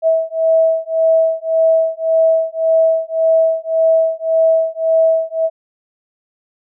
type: beating tone pair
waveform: sine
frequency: 648 / 649.8 Hz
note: E5 / E5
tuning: -30 / -25 cents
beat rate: 1.8 Hz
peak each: -14 dBFS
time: 0.02-5.5 s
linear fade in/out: 50 ms
effects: none